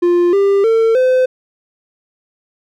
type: tone with pitch steps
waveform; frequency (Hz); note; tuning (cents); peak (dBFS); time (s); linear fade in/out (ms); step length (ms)
triangle; 349.9 / 397.3 / 451.2 / 512.3; F4 / G4 / A4 / C5; +3 / +23 / +44 / -37; -7; 0.02-1.26; 10; 310
effects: none